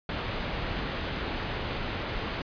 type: low-pass noise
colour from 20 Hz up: pink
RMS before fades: -33 dBFS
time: 0.09-2.42 s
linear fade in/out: 2 ms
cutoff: 3900 Hz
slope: 24 dB/octave
effects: resampled to 11025 Hz